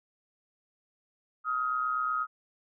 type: tone pair together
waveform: sine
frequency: 1261.8 / 1390 Hz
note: D#6 / F6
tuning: +24 / -9 cents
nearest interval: major second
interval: 167 cents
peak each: -28 / -34 dBFS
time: 1.44-2.27 s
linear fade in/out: 50 ms
effects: none